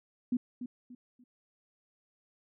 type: tone with echo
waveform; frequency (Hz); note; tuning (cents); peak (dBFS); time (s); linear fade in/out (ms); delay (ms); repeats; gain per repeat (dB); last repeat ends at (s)
sine; 246.9; B3; 0; -26; 0.32-0.37; 5; 290; 3; -10; 1.24
effects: none